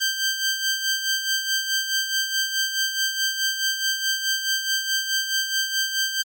15% pulse tone with tremolo, 1568 Hz, G6, in tune, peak -13 dBFS, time 0-6.23 s, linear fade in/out 20 ms, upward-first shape sine, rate 4.7 Hz, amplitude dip 60%, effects Opus 32 kbps

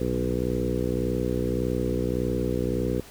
harmonic tone with a mistuned harmonic, 61.74 Hz, B1, in tune, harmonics 1 / 2 / 3 / 4 / 5 / 6 / 7 / 8, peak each -32 / -32 / -32 / -32 / -32 / -32 / -32 / -32 dBFS, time 0-3.01 s, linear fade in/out 5 ms, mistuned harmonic 2, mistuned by -33 cents, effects pink hiss -47 dBFS RMS until 3.1 s

